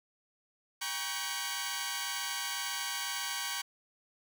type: tone cluster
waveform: 10% pulse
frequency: 800 / 954 / 1120 / 1538 / 2226 Hz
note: G5 / A#5 / C#6 / G6 / C#7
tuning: +35 / +40 / +18 / -33 / +7 cents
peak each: -35 / -32 / -32 / -30 / -36 dBFS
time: 0.81-3.62 s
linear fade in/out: 10 ms
effects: none